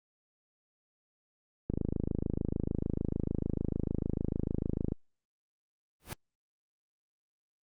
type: click train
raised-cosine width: 3 ms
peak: -18 dBFS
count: 87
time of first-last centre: 1.7-4.921 s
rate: 26.7 Hz
type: noise with exponential growth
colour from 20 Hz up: pink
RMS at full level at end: -35 dBFS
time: 6-6.13 s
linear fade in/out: 0 ms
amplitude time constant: 27 ms
effects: Opus 48 kbps